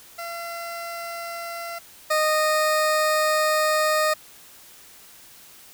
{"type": "tone pair in turn", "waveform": "20% pulse", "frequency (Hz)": [681, 617.6], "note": ["F5", "D#5"], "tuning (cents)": [-44, -13], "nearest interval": "major second", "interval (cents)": 169, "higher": "first", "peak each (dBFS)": [-26, -14], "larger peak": "second", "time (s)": [[0.18, 1.79], [2.1, 4.14]], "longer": "second", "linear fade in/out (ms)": 10, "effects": ["white hiss -48 dBFS RMS until 5.73 s"]}